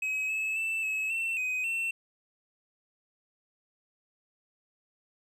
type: tone with pitch steps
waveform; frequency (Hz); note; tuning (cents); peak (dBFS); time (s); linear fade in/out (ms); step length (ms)
triangle; 2549 / 2591 / 2654 / 2577 / 2691 / 2510 / 2700; D#7 / E7 / E7 / E7 / E7 / D#7 / E7; +41 / -30 / +11 / -40 / +35 / +15 / +41; -27; 0.02-1.91; 5; 270
effects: none